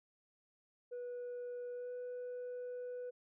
sine tone with pitch glide, 488.9 to 494.3 Hz, B4 to B4, -18 to +1 cents, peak -39 dBFS, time 0.91-3.11 s, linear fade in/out 20 ms, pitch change +19 cents, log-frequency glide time 1.73-1.91 s, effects tanh soft clip ceiling -40 dBFS

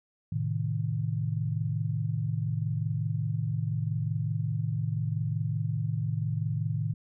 sine chord, A diminished, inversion none, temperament equal, 110 / 130.81 / 155.56 Hz, A2 / C3 / Eb3, 0 / 0 / 0 cents, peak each -30 / -34 / -31 dBFS, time 0.32-6.94 s, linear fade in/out 5 ms, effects none

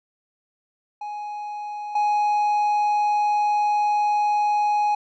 triangle tone pair in turn, 834 / 834 Hz, G#5 / G#5, +7 / +7 cents, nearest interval unison, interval 0 cents, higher neither, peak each -27 / -16 dBFS, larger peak second, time 1.01-1.95 / 1.95-4.95 s, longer second, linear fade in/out 5 ms, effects resampled to 16000 Hz

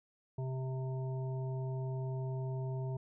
harmonic tone, 130.81 Hz, C3, in tune, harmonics 1 / 3 / 5 / 7, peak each -35 / -45 / -49 / -52 dBFS, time 0.38-2.97 s, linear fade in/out 5 ms, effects none

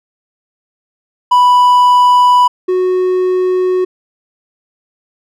triangle tone pair in turn, 987.8 / 367.9 Hz, B5 / F#4, 0 / -10 cents, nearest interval octave + perfect fourth, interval 1710 cents, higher first, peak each -3 / -8 dBFS, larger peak first, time 1.31-2.48 / 2.68-3.85 s, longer neither, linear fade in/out 10 ms, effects none

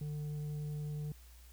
sine tone with tanh clipping, 149.1 Hz, D3, 27 cents sharp, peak -38 dBFS, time 0.01-1.12 s, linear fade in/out 2 ms, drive 5 dB, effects added 60 Hz sine -54 dBFS peak until 1.52 s + white hiss -63 dBFS RMS until 1.52 s

